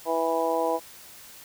harmonic tone, 164.2 Hz, E3, 6 cents flat, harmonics 2 / 3 / 4 / 5 / 6, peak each -32 / -27 / -28 / -30 / -30 dBFS, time 0.05-0.8 s, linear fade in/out 50 ms, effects white hiss -47 dBFS RMS until 1.44 s

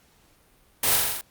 white noise with echo, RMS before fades -22 dBFS, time 0.83-0.96 s, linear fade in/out 5 ms, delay 42 ms, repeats 6, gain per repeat -2 dB, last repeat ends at 1.212 s, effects pink hiss -60 dBFS RMS until 1.3 s + Opus 48 kbps

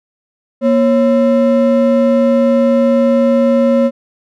triangle ring-modulated tone, 392 Hz, G4, in tune, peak -3 dBFS, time 0.61-3.91 s, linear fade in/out 50 ms, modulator 155 Hz, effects none

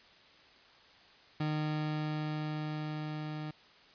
30% pulse tone with level ramp, 152.9 Hz, D#3, 30 cents flat, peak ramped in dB -28 to -35 dBFS, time 1.4-3.51 s, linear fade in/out 5 ms, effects white hiss -59 dBFS RMS until 3.94 s + resampled to 11025 Hz

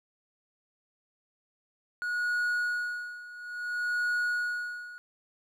triangle tone with tremolo, 1453 Hz, F#6, 32 cents flat, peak -24 dBFS, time 2.02-4.98 s, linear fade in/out 0 ms, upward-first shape sine, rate 0.59 Hz, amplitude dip 85%, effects none

